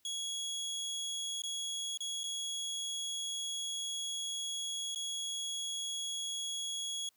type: tone with dropouts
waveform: 25% pulse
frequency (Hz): 3334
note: G#7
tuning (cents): +6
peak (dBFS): -32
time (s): 0.05-7.09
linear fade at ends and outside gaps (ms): 2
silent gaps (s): 1.42-1.436 / 1.974-2.005 / 2.234-2.239 / 4.948-4.958
effects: white hiss -73 dBFS RMS until 7.16 s